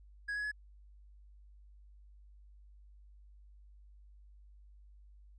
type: tone with pitch steps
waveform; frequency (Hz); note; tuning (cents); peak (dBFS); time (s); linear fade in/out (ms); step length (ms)
triangle; 1661.2 / 1679.5 / 1698.1; G#6 / G#6 / G#6; 0 / +19 / +38; -33; 0.28-0.517; 10; 79
effects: added 50 Hz sine -55 dBFS peak until 5.38 s + resampled to 22050 Hz